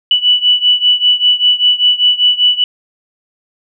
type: beating tone pair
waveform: sine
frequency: 2960 / 2965.1 Hz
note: F#7 / F#7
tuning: 0 / +3 cents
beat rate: 5.1 Hz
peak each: -10 / -12 dBFS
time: 0.11-2.64 s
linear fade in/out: 2 ms
effects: none